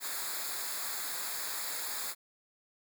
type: noise with comb filter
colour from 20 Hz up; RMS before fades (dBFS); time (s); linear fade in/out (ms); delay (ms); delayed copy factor
white; -37; 0-2.15; 50; 0.34; -0.8
effects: none